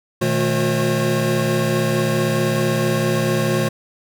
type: tone cluster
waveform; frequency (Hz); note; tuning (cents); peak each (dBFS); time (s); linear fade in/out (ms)
square; 121.4 / 156.8 / 217.5 / 359.7 / 537; B2 / D#3 / A3 / F#4 / C5; -29 / +14 / -20 / -49 / +45; -24; 0.21-3.69; 10
effects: none